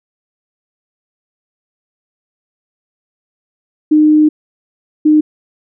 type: tone bursts at uneven times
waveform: sine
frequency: 305.3 Hz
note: D#4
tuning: 33 cents flat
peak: -5 dBFS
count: 2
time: 3.91-4.29 / 5.05-5.21 s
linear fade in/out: 10 ms
effects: none